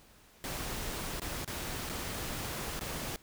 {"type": "noise with dropouts", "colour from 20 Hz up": "pink", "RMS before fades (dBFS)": -38, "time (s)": [0.44, 3.16], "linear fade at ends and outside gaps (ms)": 0, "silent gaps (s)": [[1.197, 1.218], [1.446, 1.477], [1.891, 1.897], [2.793, 2.81]], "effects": ["pink hiss -60 dBFS RMS until 3.22 s"]}